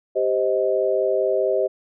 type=chord; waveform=sine; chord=C minor; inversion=second; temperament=just; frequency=392.4 / 523.3 / 627.9 Hz; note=G4 / C5 / Eb5; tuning=+2 / 0 / +16 cents; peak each=-22 dBFS; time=0.15-1.68 s; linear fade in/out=20 ms; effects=none